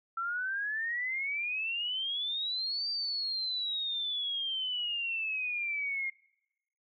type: exponential two-way sweep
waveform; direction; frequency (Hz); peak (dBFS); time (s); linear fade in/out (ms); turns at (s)
sine; up then down; 1335 to 4699 to 2123; -31; 0.17-6.1; 5; 2.89
effects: noise-tail reverb RT60 0.9 s tail -25 dB re dry